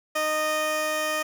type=tone pair together; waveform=15% pulse; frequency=308.7 / 617 Hz; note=D#4 / D#5; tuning=-14 / -15 cents; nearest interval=octave; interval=1199 cents; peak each=-29 / -18 dBFS; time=0.15-1.23 s; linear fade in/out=10 ms; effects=none